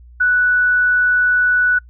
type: tone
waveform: sine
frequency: 1480 Hz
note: F#6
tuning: in tune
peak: -11 dBFS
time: 0.2-1.79 s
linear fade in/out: 10 ms
effects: noise-tail reverb RT60 0.1 s tail -26 dB re dry + added 60 Hz sine -39 dBFS peak until 1.89 s